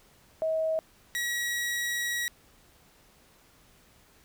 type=tone pair in turn; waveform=sine / sawtooth; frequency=639 / 1914.8 Hz; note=D#5 / A#6; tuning=+46 / +46 cents; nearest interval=octave + perfect fifth; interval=1900 cents; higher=second; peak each=-25 dBFS; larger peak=neither; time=0.42-0.79 / 1.15-2.28 s; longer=second; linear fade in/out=0 ms; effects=pink hiss -60 dBFS RMS until 4.24 s